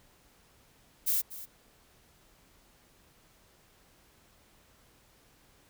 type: noise with echo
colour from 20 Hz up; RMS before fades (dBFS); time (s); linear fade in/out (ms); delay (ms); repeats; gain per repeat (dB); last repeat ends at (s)
violet; -28; 1.06-1.22; 20; 240; 1; -15; 1.46
effects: pink hiss -63 dBFS RMS until 5.69 s